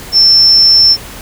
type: tone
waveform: sine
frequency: 5360 Hz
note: E8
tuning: 28 cents sharp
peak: -3 dBFS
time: 0.12-0.97 s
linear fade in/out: 50 ms
effects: added 50 Hz sine -37 dBFS peak until 1.21 s + pink hiss -29 dBFS RMS until 1.21 s